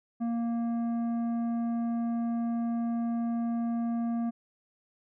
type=tone with tanh clipping; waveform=sine; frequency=233.1 Hz; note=A#3; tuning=in tune; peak=-29 dBFS; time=0.2-4.31 s; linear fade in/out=20 ms; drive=9 dB; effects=none